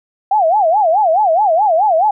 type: tone with vibrato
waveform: sine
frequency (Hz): 741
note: F#5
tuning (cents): +2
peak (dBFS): -9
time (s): 0.31-2.11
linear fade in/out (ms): 5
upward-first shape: sine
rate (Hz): 4.7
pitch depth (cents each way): 270
effects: none